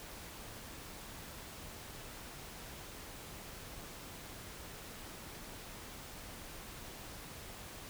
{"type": "silence", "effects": ["pink hiss -49 dBFS RMS until 7.89 s"]}